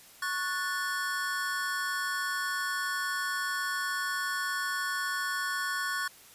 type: chord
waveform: square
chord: F# minor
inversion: second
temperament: equal with one note detuned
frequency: 1108.7 / 1472.3 / 1760 Hz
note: C#6 / F#6 / A6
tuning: 0 / -9 / 0 cents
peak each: -36 / -34 / -36 dBFS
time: 0.22-6.08 s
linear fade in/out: 5 ms
effects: white hiss -54 dBFS RMS until 6.34 s + resampled to 32000 Hz

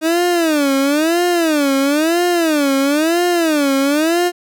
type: tone with vibrato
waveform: 30% pulse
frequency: 310 Hz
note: D#4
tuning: 6 cents flat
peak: -10 dBFS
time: 0.01-4.32 s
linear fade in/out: 50 ms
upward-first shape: sine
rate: 1 Hz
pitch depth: 230 cents each way
effects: none

